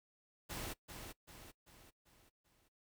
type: noise with echo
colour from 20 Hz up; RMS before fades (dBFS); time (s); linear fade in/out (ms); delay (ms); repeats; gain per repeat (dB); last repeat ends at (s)
pink; -44; 0.49-0.74; 20; 390; 5; -6; 2.69
effects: noise-tail reverb RT60 0.1 s tail -20 dB re dry